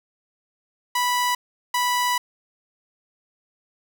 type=tone bursts at uneven times; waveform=sawtooth; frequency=985 Hz; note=B5; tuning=5 cents flat; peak=-16 dBFS; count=2; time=0.95-1.35 / 1.74-2.18 s; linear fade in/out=5 ms; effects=none